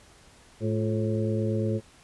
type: harmonic tone with a mistuned harmonic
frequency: 108.7 Hz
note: A2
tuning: 21 cents flat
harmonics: 1 / 2 / 3 / 4 / 5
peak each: -27 / -30 / -32 / -33 / -34 dBFS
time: 0.6-1.81 s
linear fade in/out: 50 ms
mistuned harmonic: 3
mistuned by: +100 cents
effects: pink hiss -55 dBFS RMS until 2.03 s + resampled to 24000 Hz